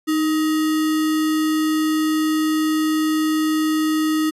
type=tone with sample-and-hold; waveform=sine; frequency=311.1 Hz; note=D#4; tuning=in tune; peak=-16 dBFS; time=0.07-4.31 s; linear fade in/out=20 ms; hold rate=1575 Hz; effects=resampled to 32000 Hz